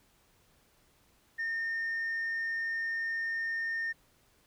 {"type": "tone", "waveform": "sine", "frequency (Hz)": 1823, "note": "A#6", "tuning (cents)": -39, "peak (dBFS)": -29, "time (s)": [1.38, 3.93], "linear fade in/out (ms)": 20, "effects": ["tanh soft clip ceiling -29 dBFS", "pink hiss -67 dBFS RMS until 4.46 s"]}